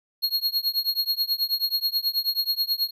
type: tone with tremolo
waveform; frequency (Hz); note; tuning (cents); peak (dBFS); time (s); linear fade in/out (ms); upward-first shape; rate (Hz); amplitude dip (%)
square; 4292; C8; +43; -19; 0.22-2.91; 20; triangle; 9.3; 100
effects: none